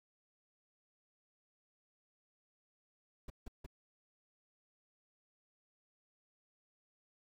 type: noise bursts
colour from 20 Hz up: brown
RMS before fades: -45 dBFS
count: 3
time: 3.28-3.663 s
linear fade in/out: 5 ms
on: 21 ms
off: 160 ms
effects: none